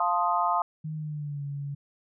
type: chord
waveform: sine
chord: F dominant seventh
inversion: none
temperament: equal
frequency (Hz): 698.5 / 880 / 1046.5 / 1244.5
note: F5 / A5 / C6 / Eb6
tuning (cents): 0 / 0 / 0 / 0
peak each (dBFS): -28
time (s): 0-0.62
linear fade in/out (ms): 2
type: tone with pitch glide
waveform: sine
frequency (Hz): 155.56 to 141.83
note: D#3 to C#3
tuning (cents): 0 to +40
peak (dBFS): -31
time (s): 0.84-1.75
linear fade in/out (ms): 10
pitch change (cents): -160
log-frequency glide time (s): 0.95-1.43
effects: none

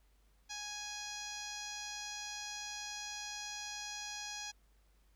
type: tone with low-pass filter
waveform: 10% pulse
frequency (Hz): 830.6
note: G#5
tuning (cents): 0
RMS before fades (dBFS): -44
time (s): 0.49-4.52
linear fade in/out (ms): 20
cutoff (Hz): 6600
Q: 4.5
effects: added 50 Hz sine -66 dBFS peak until 5.15 s + pink hiss -75 dBFS RMS until 5.15 s

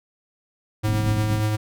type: tone with tremolo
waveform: square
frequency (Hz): 107.1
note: A2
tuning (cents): -46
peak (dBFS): -19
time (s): 0.83-1.57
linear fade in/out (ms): 20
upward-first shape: triangle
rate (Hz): 8.5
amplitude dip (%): 35
type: low-pass noise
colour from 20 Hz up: white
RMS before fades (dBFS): -29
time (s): 0.86-1.41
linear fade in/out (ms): 10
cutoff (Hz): 270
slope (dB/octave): 96
effects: none

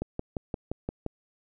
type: click train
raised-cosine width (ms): 2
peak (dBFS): -17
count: 7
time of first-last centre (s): 0.02-1.063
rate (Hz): 5.75
effects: none

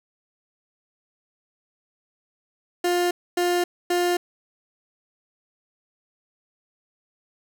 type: tone bursts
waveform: 30% pulse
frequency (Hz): 352.9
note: F4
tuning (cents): +18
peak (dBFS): -17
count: 3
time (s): 2.84-4.17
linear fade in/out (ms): 5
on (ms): 270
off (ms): 260
effects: none

